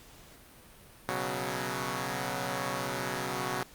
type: chord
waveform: 5% pulse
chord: B suspended second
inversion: none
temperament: equal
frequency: 123.47 / 138.59 / 185 Hz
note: B2 / C#3 / F#3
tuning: 0 / 0 / 0 cents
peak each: -25 dBFS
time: 1.09-3.63 s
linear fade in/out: 0 ms
effects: pink hiss -54 dBFS RMS until 3.74 s + Opus 48 kbps